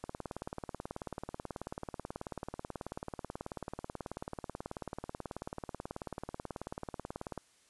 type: click train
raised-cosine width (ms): 1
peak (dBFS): -25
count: 136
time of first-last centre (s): 0.04-7.377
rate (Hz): 18.4
effects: white hiss -67 dBFS RMS until 7.69 s + resampled to 24000 Hz